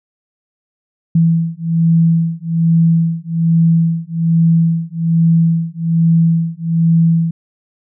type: beating tone pair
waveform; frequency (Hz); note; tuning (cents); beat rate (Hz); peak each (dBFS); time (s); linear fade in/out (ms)
sine; 164.8 / 166; E3 / E3; 0 / +12; 1.2; -13; 1.15-7.31; 5
effects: none